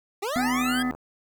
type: linear sweep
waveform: 25% pulse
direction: up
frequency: 371 to 1661.2 Hz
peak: -23 dBFS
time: 0.22-0.83 s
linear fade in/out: 10 ms
type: click train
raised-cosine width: 1 ms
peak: -25 dBFS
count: 48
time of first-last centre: 0.36-0.95 s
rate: 79.7 Hz
type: harmonic tone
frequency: 251.5 Hz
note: B3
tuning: 32 cents sharp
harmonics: 1 / 3 / 5 / 7 / 8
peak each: -24 / -36 / -34 / -38 / -38 dBFS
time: 0.36-0.91 s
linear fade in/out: 0 ms
effects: 9-bit